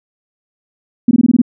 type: tone bursts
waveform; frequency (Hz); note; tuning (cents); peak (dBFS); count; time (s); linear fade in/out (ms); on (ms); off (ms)
sine; 240.8; B3; -44; -6; 7; 1.08-1.417; 5; 31; 20
effects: none